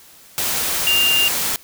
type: tone in noise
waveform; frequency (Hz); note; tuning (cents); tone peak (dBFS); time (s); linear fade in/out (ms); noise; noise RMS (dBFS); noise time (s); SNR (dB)
sine; 2797; F7; +2; -14; 0.87-1.28; 0; white; -21; 0.38-1.56; +4
effects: white hiss -46 dBFS RMS until 1.63 s